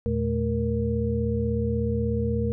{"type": "tone cluster", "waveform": "sine", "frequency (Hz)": [80.5, 116.9, 217, 469], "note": ["E2", "A#2", "A3", "A#4"], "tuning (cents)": [-41, 5, -24, 11], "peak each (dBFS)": -28, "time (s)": [0.06, 2.52], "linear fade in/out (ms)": 0, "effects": []}